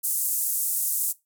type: band-pass noise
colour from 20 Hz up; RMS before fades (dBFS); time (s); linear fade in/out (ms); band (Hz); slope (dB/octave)
white; -26; 0.03-1.13; 20; 8100 to 15000; 24
effects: noise-tail reverb RT60 0.2 s tail -19 dB re dry